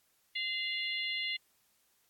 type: harmonic tone with a mistuned harmonic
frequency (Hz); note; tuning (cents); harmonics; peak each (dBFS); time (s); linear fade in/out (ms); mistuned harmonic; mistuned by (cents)
690; F5; -21; 3 / 4 / 5 / 6; -36 / -38 / -40 / -42; 0.35-1.37; 10; 4; +46
effects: white hiss -72 dBFS RMS until 2.09 s + AAC 64 kbps